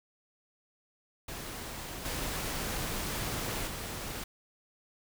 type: noise with level steps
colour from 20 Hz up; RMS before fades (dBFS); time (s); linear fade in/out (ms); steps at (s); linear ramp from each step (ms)
pink; -41 / -35 / -39; 1.28-4.24; 5; 2.05 / 3.67; 5
effects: none